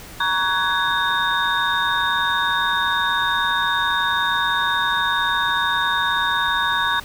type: tone cluster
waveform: sine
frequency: 941 / 1124 / 1495 / 1667 / 3679 Hz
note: A#5 / C#6 / F#6 / G#6 / A#7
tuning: +16 / +24 / +17 / +6 / -24 cents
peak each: -24 dBFS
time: 0.2-7 s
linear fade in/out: 5 ms
effects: pink hiss -39 dBFS RMS until 7.04 s